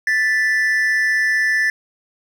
triangle tone pair together, 1760 / 1975.5 Hz, A6 / B6, 0 / 0 cents, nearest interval major second, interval 200 cents, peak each -14 / -19 dBFS, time 0.07-1.7 s, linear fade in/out 2 ms, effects none

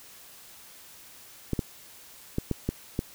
clicks, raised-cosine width 3 ms, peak -13 dBFS, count 6, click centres 1.533 / 1.592 / 2.384 / 2.513 / 2.69 / 2.991 s, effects white hiss -50 dBFS RMS until 3.14 s

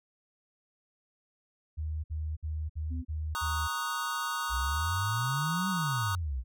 sine tone bursts, 77.6 Hz, D#2, 4 cents flat, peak -31 dBFS, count 6, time 1.77-3.68 s, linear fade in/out 20 ms, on 270 ms, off 58 ms
sine tone, 254.7 Hz, C4, 46 cents flat, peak -40 dBFS, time 2.9-3.05 s, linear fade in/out 20 ms
square chord, D# minor seventh, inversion second, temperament equal, 932.3 / 1108.7 / 1244.5 / 1480 Hz, A#5 / C#6 / D#6 / F#6, 0 / 0 / 0 / 0 cents, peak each -39 / -40 / -35 / -38 dBFS, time 3.35-6.15 s, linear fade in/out 0 ms
sine exponential two-way sweep, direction up then down, 57.5 to 196 to 57.5 Hz, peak -30 dBFS, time 4.49-6.44 s, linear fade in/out 50 ms, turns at 5.69 s
effects none

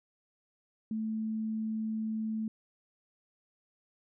sine tone, 219.4 Hz, A3, 5 cents flat, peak -31 dBFS, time 0.91-2.48 s, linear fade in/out 2 ms, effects none

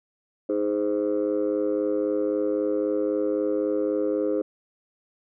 sine chord, Ab major, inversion second, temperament just, 311.5 / 415.3 / 519.1 Hz, Eb4 / Ab4 / C5, +2 / 0 / -14 cents, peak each -25 dBFS, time 0.49-4.42 s, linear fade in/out 5 ms, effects tanh soft clip ceiling -16 dBFS

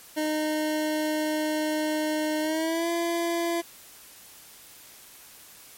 25% pulse tone with pitch glide, 307.6 to 339.3 Hz, D#4 to F4, -20 to -50 cents, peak -21 dBFS, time 0.16-3.62 s, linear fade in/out 20 ms, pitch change +170 cents, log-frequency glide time 2.41-2.89 s, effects white hiss -49 dBFS RMS until 5.77 s + MP3 64 kbps

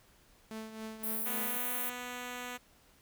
sawtooth tone with tremolo, 220 Hz, A3, in tune, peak -35 dBFS, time 0.51-1.57 s, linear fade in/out 0 ms, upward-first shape triangle, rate 3.7 Hz, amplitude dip 65%
white high-pass noise, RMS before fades -36 dBFS, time 1.03-1.9 s, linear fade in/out 10 ms, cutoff 10000 Hz, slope 48 dB/octave
5% pulse tone, 246.9 Hz, B3, in tune, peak -28 dBFS, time 1.25-2.58 s, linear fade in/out 20 ms
effects pink hiss -64 dBFS RMS until 3.01 s

